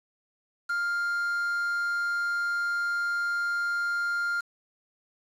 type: tone with quantisation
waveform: triangle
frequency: 1400 Hz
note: F6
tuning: 4 cents sharp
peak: -24 dBFS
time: 0.69-4.41 s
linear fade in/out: 10 ms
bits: 7
effects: low-pass 10000 Hz 12 dB/octave